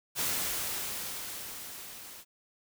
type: noise with level ramp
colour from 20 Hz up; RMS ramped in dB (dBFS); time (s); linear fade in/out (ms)
white; -30 to -48; 0.15-2.25; 50
effects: none